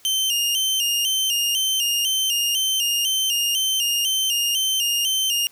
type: tone with vibrato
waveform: sawtooth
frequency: 2960 Hz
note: F#7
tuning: in tune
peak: -16 dBFS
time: 0.05-5.47 s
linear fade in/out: 0 ms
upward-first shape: square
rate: 2 Hz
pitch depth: 77 cents each way
effects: white hiss -53 dBFS RMS until 5.51 s